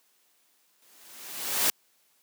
white noise with exponential growth, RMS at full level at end -22 dBFS, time 0.82-1.7 s, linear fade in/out 1 ms, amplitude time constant 190 ms, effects white hiss -67 dBFS RMS until 2.22 s + high-pass 200 Hz 12 dB/octave

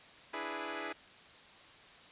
10% pulse chord, E dominant seventh, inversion third, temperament equal, 293.7 / 329.6 / 415.3 / 493.9 Hz, D4 / E4 / G#4 / B4, 0 / 0 / 0 / 0 cents, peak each -37 / -34 / -34 / -37 dBFS, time 0.33-0.93 s, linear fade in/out 10 ms, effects white hiss -56 dBFS RMS until 2.11 s + resampled to 8000 Hz

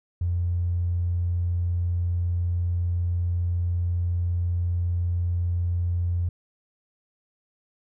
triangle tone, 87.31 Hz, F2, in tune, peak -18 dBFS, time 0.21-6.29 s, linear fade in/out 5 ms, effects tanh soft clip ceiling -20 dBFS

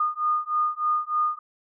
sine beating tone pair, 1222 / 1225.3 Hz, D#6 / D#6, -32 / -27 cents, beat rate 3.3 Hz, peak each -25 dBFS, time 0-1.39 s, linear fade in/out 5 ms, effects none

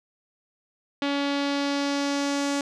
sawtooth tone with low-pass filter sweep, 282.5 Hz, C#4, 33 cents sharp, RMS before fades -26 dBFS, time 1.02-2.61 s, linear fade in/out 2 ms, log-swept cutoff 3600 to 7200 Hz, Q 1.9, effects none

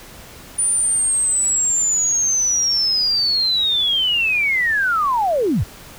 sine linear sweep, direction down, 9490 to 58.27 Hz, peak -15 dBFS, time 0.58-5.64 s, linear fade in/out 10 ms, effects pink hiss -40 dBFS RMS until 5.98 s

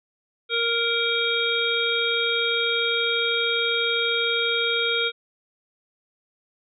harmonic tone, 466.2 Hz, A#4, in tune, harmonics 1 / 3 / 5 / 7 / 8, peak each -27 / -27 / -27 / -27 / -27 dBFS, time 0.49-5.12 s, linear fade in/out 50 ms, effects none

